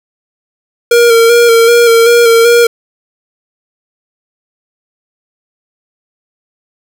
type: tone with vibrato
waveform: square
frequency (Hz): 466.2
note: A#4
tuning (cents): 0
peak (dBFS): -4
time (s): 0.91-2.67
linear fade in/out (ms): 5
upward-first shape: square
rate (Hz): 2.6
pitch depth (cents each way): 26
effects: none